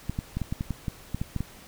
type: clicks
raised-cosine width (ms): 5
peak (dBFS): -16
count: 12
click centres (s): 0.096 / 0.189 / 0.37 / 0.417 / 0.525 / 0.609 / 0.707 / 0.882 / 1.146 / 1.215 / 1.363 / 1.406
effects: pink hiss -49 dBFS RMS until 1.67 s